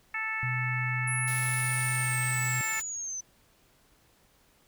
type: harmonic tone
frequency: 440 Hz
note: A4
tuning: in tune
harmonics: 2 / 3 / 4 / 5 / 6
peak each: -42 / -39 / -34 / -33 / -41 dBFS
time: 0.14-2.8 s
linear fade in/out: 5 ms
type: tone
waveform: sine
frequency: 125.8 Hz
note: B2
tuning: 32 cents sharp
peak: -30 dBFS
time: 0.43-2.61 s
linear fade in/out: 0 ms
type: linear sweep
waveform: sine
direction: down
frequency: 11000 to 6040 Hz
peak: -33 dBFS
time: 1.07-3.21 s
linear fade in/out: 10 ms
type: noise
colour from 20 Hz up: white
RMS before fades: -41 dBFS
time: 1.27-2.82 s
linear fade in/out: 10 ms
effects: pink hiss -64 dBFS RMS until 4.67 s